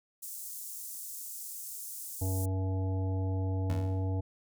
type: high-pass noise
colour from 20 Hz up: pink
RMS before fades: -42 dBFS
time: 0.22-2.46 s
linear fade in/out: 10 ms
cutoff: 7300 Hz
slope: 24 dB/octave
type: harmonic tone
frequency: 94.6 Hz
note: F#2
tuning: 39 cents sharp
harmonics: 1 / 3 / 5 / 7 / 9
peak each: -29 / -39 / -43 / -46 / -48 dBFS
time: 2.21-4.21 s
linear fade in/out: 10 ms
type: tone with exponential decay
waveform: 20% pulse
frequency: 80 Hz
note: D#2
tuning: 49 cents sharp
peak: -28 dBFS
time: 3.7-4.16 s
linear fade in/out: 0 ms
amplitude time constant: 98 ms
effects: none

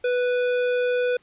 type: tone with hard clipping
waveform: sine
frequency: 493.9 Hz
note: B4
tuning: in tune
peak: -22 dBFS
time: 0.04-1.17 s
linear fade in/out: 5 ms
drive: 13 dB
effects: pink hiss -61 dBFS RMS until 1.22 s + resampled to 8000 Hz

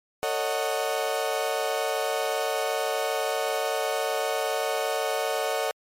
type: chord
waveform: 35% pulse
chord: D# half-diminished seventh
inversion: second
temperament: equal with one note detuned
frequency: 449.2 / 554.4 / 622.3 / 740 Hz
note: A4 / C#5 / D#5 / F#5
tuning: +36 / 0 / 0 / 0 cents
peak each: -29 dBFS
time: 0.23-5.71 s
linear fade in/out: 0 ms
effects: MP3 64 kbps

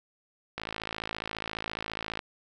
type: click train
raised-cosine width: 0.3 ms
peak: -17 dBFS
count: 89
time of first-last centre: 0.58-2.192 s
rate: 54.6 Hz
effects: none

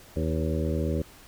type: harmonic tone with a mistuned harmonic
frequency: 79.5 Hz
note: D#2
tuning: 38 cents sharp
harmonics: 1 / 2 / 3 / 4 / 5 / 6 / 7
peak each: -28 / -31 / -33 / -34 / -35 / -36 / -36 dBFS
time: 0.16-1.02 s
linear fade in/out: 5 ms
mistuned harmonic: 6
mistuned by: +37 cents
effects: pink hiss -51 dBFS RMS until 1.27 s

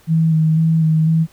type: tone with vibrato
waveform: sine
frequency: 160 Hz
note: D#3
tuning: 49 cents sharp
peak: -11 dBFS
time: 0.07-1.27 s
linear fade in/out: 50 ms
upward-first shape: square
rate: 2 Hz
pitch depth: 20 cents each way
effects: pink hiss -51 dBFS RMS until 1.32 s

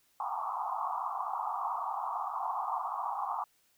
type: band-pass noise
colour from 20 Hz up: white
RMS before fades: -35 dBFS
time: 0.2-3.44 s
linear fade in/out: 2 ms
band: 720 to 1200 Hz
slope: 96 dB/octave
effects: white hiss -70 dBFS RMS until 3.77 s

